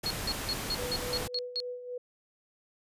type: noise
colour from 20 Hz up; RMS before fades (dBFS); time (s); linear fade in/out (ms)
pink; -36; 0.03-1.28; 10
type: tone bursts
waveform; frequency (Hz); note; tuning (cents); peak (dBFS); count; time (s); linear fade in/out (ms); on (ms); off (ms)
sine; 4317; C#8; -47; -29; 8; 0.06-1.602; 0; 44; 170
type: tone with tremolo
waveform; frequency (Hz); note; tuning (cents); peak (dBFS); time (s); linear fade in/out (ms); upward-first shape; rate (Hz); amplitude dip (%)
sine; 493.9; B4; 0; -34; 0.78-1.98; 5; sine; 3.6; 60
effects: resampled to 32000 Hz